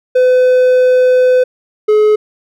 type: tone pair in turn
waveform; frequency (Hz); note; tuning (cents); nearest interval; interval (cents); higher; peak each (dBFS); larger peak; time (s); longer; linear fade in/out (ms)
triangle; 506 / 425.5; B4 / G#4; +42 / +42; minor third; 300; first; -4; neither; 0.15-1.44 / 1.88-2.16; first; 10
effects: none

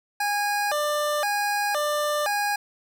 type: tone with vibrato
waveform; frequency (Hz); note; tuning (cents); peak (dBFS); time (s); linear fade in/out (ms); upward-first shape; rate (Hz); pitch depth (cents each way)
25% pulse; 698.5; F5; 0; -19; 0.2-2.56; 5; square; 0.97; 280
effects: none

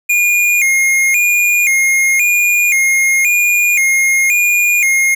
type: tone with vibrato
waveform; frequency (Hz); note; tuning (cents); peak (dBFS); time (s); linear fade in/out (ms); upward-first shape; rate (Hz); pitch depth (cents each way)
square; 2281; C#7; +49; -10; 0.09-5.15; 10; square; 0.95; 110
effects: none

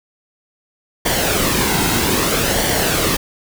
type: noise with flanger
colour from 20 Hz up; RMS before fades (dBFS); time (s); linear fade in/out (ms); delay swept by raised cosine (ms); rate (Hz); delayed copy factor
pink; -17; 1.05-3.17; 10; 0.77 to 1.73; 0.62; -0.5
effects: none

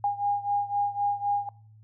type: beating tone pair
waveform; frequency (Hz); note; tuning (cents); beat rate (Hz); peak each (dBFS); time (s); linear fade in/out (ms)
sine; 812 / 815.9; G#5 / G#5; -39 / -31; 3.9; -26 / -29; 0.04-1.49; 2
effects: noise-tail reverb RT60 0.5 s tail -23 dB re dry + added 108 Hz sine -50 dBFS peak until 1.83 s

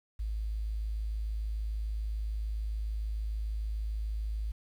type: tone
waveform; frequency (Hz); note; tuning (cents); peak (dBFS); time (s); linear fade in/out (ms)
sine; 53.4; G#1; +49; -31; 0.19-4.52; 10
effects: 10-bit

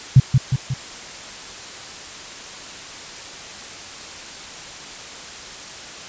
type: tone with echo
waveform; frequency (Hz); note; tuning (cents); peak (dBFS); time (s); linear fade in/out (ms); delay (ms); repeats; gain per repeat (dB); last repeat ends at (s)
sine; 130.7; C3; -1; -4; 0.16-0.2; 5; 180; 3; -5; 0.74
effects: white hiss -35 dBFS RMS until 6.08 s + resampled to 16000 Hz

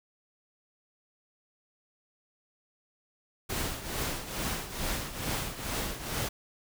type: noise with tremolo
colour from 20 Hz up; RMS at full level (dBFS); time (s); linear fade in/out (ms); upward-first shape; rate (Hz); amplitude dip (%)
pink; -31; 3.49-6.29; 10; triangle; 2.3; 75
effects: none

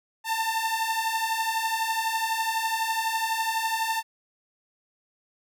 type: beating tone pair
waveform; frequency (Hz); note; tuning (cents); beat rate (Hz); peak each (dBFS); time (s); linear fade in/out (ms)
sawtooth; 888 / 900; A5 / A5; +16 / +39; 12; -26 / -23; 0.24-4.03; 50
effects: none

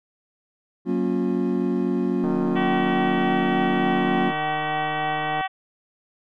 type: chord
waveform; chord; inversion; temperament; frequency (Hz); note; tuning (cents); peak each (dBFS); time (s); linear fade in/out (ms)
triangle; Gb major seventh; none; equal with one note detuned; 185 / 233.1 / 277.2 / 357.2; Gb3 / Bb3 / Db4 / F4; 0 / 0 / 0 / +39; -24; 0.85-4.33; 50
type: click train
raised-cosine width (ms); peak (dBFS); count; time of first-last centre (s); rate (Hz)
1; -19; 486; 2.24-5.41; 153
type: harmonic tone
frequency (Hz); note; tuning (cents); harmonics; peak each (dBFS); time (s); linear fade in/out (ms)
380.8; F#4; +50; 2 / 3 / 4 / 5 / 6 / 7 / 8 / 9; -25 / -33 / -35 / -31 / -39 / -39 / -40 / -41; 2.55-5.48; 20
effects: none

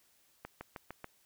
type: accelerating click train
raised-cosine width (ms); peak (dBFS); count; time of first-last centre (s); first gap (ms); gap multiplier
0.5; -27; 5; 0.45-1.044; 160; 0.95
effects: white hiss -69 dBFS RMS until 1.25 s

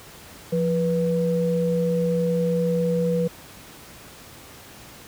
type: tone pair together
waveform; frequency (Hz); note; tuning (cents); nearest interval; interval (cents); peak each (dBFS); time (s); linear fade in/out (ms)
sine; 173.19 / 488.9; F3 / B4; -14 / -18; octave + tritone; 1796; -22; 0.52-3.28; 10
effects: pink hiss -44 dBFS RMS until 5.07 s + high-pass 60 Hz 12 dB/octave

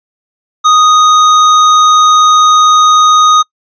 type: tone with hard clipping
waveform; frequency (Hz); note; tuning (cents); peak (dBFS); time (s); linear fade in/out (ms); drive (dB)
sine; 1244.5; D#6; 0; -5; 0.64-3.43; 20; 18
effects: noise-tail reverb RT60 0.1 s tail -26 dB re dry + resampled to 16000 Hz

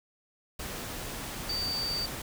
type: tone in noise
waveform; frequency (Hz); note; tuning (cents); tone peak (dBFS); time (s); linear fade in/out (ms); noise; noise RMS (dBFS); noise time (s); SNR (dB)
sine; 4620; D8; -29; -30; 1.49-2.06; 5; pink; -38; 0.59-2.22; +5
effects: none

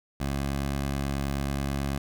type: tone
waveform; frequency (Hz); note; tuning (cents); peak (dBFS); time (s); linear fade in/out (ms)
15% pulse; 69.3; C#2; 0; -21; 0.2-1.98; 5
effects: none

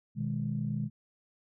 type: chord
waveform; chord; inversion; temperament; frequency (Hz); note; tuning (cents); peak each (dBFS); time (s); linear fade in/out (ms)
sine; G# minor; first; equal; 123.47 / 155.56 / 207.7; B2 / D#3 / G#3; 0 / 0 / 0; -34; 0.15-0.9; 50
effects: tanh soft clip ceiling -20 dBFS

